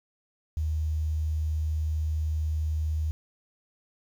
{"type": "tone", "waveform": "sine", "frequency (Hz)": 77.78, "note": "D#2", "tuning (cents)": 0, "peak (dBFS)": -25, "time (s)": [0.57, 3.11], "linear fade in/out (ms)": 0, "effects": ["9-bit"]}